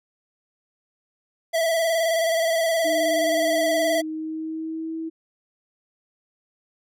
square tone with vibrato, 659.3 Hz, E5, in tune, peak -20 dBFS, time 1.53-4.02 s, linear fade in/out 20 ms, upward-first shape square, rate 19 Hz, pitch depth 32 cents each way
sine tone with pitch glide, 311.1 to 323.7 Hz, D#4 to E4, 0 to -31 cents, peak -27 dBFS, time 2.84-5.1 s, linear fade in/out 20 ms, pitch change +69 cents, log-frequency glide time 3.87-4.97 s
effects none

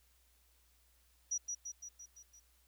sine tone with echo, 5820 Hz, F#8, 29 cents flat, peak -33 dBFS, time 1.31-1.38 s, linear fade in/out 10 ms, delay 170 ms, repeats 6, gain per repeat -4 dB, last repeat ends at 2.4 s, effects added 60 Hz sine -70 dBFS peak until 2.67 s + white hiss -72 dBFS RMS until 2.67 s

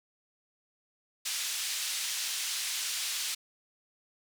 pink band-pass noise, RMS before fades -34 dBFS, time 1.25-3.35 s, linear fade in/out 10 ms, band 3200 to 9700 Hz, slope 12 dB/octave, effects none

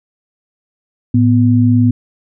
sine tone pair together, 110 / 246.9 Hz, A2 / B3, 0 / 0 cents, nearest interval octave + major second, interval 1400 cents, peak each -10 dBFS, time 1.14-1.91 s, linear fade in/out 5 ms, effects none

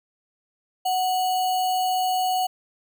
sine tone with sample-and-hold, 741 Hz, F#5, 2 cents sharp, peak -20 dBFS, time 0.85-2.47 s, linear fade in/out 10 ms, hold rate 3675 Hz, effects none

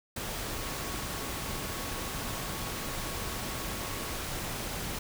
sine tone in noise, 1108.7 Hz, C#6, in tune, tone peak -47 dBFS, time 0.51-4.16 s, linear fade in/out 5 ms, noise pink, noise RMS -36 dBFS, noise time 0.16-4.99 s, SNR -14 dB, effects none

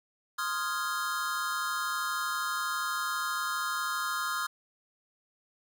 square chord, F minor seventh, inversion second, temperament equal, 1046.5 / 1244.5 / 1396.9 / 1661.2 Hz, C6 / Eb6 / F6 / Ab6, 0 / 0 / 0 / 0 cents, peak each -38 / -35 / -35 / -40 dBFS, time 0.38-4.47 s, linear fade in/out 10 ms, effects none

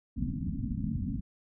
white low-pass noise, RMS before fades -33 dBFS, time 0.16-1.21 s, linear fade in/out 20 ms, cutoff 270 Hz, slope 96 dB/octave, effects none

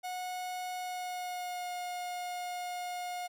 45% pulse tone with pitch glide, 730 to 716.6 Hz, F#5 to F5, -24 to +44 cents, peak -36 dBFS, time 0.03-3.28 s, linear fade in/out 20 ms, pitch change -32 cents, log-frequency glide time 0.77-1.7 s, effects none

